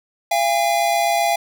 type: tone pair together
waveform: square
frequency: 684 / 811.6 Hz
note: F5 / G#5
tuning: -36 / -40 cents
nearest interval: minor third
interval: 296 cents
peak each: -19 / -20 dBFS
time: 0.31-1.36 s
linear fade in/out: 5 ms
effects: none